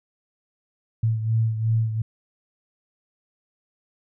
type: beating tone pair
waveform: sine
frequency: 111.6 / 114.4 Hz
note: A2 / A#2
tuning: +25 / -32 cents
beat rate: 2.8 Hz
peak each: -20 / -27 dBFS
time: 1.03-2.02 s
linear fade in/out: 5 ms
effects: none